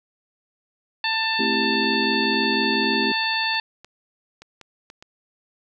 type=harmonic tone; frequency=890 Hz; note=A5; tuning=20 cents sharp; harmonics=1 / 2 / 3 / 4 / 5; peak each=-27 / -26 / -27 / -29 / -27 dBFS; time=1.04-3.6 s; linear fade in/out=2 ms
type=chord; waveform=sine; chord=A minor seventh; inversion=none; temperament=just; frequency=220 / 264 / 330 / 396 Hz; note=A3 / C4 / E4 / G4; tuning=0 / +16 / +2 / +18 cents; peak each=-27 / -27 / -29 / -27 dBFS; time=1.39-3.12 s; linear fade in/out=5 ms
type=clicks; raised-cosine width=0.2 ms; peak=-25 dBFS; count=6; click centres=3.548 / 3.846 / 4.42 / 4.613 / 4.901 / 5.025 s
effects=none